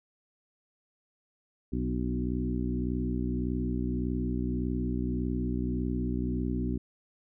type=harmonic tone with a mistuned harmonic; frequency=61.74 Hz; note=B1; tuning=in tune; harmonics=1 / 2 / 3 / 4 / 5 / 6; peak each=-33 / -36 / -35 / -33 / -37 / -40 dBFS; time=1.72-6.78 s; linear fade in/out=10 ms; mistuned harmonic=5; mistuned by=-19 cents; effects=none